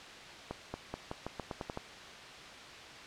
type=accelerating click train; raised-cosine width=1 ms; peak=-23 dBFS; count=10; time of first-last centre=0.51-1.774 s; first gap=230 ms; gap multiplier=0.87; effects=white hiss -48 dBFS RMS until 3.06 s + low-pass 4000 Hz 12 dB/octave